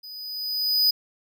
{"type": "tone with level ramp", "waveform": "square", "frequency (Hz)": 4978, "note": "D#8", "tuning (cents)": 0, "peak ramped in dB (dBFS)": [-39, -16], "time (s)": [0.03, 0.91], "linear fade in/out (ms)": 10, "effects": []}